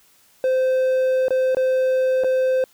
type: tone with dropouts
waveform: triangle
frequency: 518 Hz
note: C5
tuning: 17 cents flat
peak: -14 dBFS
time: 0.44-2.64 s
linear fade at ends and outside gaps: 1 ms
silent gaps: 1.283-1.306 / 1.548-1.569 / 2.237-2.244 s
effects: white hiss -56 dBFS RMS until 2.73 s